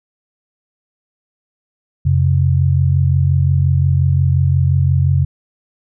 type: tone pair together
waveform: sine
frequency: 89.72 / 135.4 Hz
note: F2 / C#3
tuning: +47 / -40 cents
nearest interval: perfect fifth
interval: 713 cents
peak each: -13 dBFS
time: 2.05-5.25 s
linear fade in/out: 10 ms
effects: none